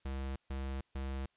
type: tone bursts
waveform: square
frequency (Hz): 67.1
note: C2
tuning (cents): +44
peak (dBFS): -37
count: 3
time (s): 0.05-1.26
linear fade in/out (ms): 5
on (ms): 310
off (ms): 140
effects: white hiss -75 dBFS RMS until 1.36 s + resampled to 8000 Hz